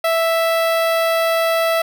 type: tone with notch filter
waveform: sawtooth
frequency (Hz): 659.3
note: E5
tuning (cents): 0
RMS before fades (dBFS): -17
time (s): 0.04-1.82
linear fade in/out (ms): 5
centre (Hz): 7000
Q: 1
effects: none